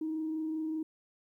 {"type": "tone with frequency modulation", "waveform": "sine", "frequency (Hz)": 315.3, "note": "D#4", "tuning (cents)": 23, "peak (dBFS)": -31, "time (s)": [0.01, 0.83], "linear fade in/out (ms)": 5, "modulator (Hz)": 25.1, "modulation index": 0.22, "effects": ["tanh soft clip ceiling -27 dBFS", "12-bit"]}